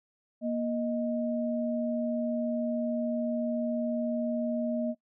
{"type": "tone pair together", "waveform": "sine", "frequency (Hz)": [236.8, 623], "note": ["A#3", "D#5"], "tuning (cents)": [27, 2], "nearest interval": "octave + perfect fourth", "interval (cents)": 1675, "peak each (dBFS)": [-29, -32], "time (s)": [0.41, 4.95], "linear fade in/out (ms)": 50, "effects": ["noise-tail reverb RT60 0.1 s tail -20 dB re dry"]}